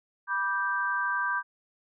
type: chord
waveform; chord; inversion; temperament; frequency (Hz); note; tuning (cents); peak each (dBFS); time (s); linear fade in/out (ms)
sine; G major; first; just; 980 / 1176 / 1568; B5 / D6 / G6; -14 / +2 / 0; -32 / -32 / -28; 0.27-1.43; 50
effects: none

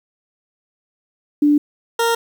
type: tone pair in turn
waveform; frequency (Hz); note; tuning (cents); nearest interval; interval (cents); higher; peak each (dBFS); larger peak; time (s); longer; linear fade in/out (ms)
sine / 20% pulse; 293.7 / 463.4; D4 / A#4; 0 / -10; minor sixth; 790; second; -10; neither; 1.42-1.58 / 1.99-2.15; neither; 5
effects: 8-bit

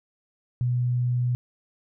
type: tone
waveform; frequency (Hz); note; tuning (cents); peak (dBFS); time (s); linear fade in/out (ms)
sine; 123.2; B2; -4; -21; 0.61-1.35; 0
effects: none

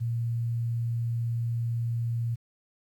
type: tone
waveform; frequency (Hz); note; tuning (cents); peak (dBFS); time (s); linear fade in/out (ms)
sine; 117; A#2; +7; -26; 0-2.36; 20
effects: 10-bit

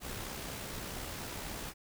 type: noise with amplitude modulation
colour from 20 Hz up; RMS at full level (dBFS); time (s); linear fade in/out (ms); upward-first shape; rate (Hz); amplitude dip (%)
pink; -40; 0-1.74; 50; sine; 64.2; 35
effects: none

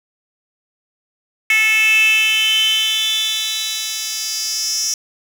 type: tone with high-pass filter sweep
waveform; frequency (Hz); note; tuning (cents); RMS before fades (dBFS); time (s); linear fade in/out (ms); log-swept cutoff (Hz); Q
10% pulse; 436.9; A4; -12; -17; 1.5-4.94; 2; 2300 to 5500; 8.7
effects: none

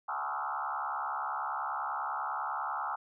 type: tone with frequency modulation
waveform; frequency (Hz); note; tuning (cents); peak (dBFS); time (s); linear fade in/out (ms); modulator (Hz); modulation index
sine; 1076; C6; +48; -32; 0.08-2.96; 10; 70.2; 4.5
effects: none

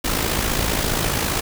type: noise with amplitude modulation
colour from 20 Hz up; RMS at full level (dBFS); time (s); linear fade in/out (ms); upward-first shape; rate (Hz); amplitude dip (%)
pink; -19; 0.04-1.41; 10; sine; 54.9; 55
effects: none

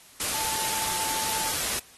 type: tone in noise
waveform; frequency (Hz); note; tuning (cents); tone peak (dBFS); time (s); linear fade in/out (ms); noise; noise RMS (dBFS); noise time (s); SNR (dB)
sine; 880; A5; 0; -34; 0.34-1.52; 2; white; -28; 0.2-1.79; -9
effects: white hiss -52 dBFS RMS until 1.97 s + AAC 32 kbps

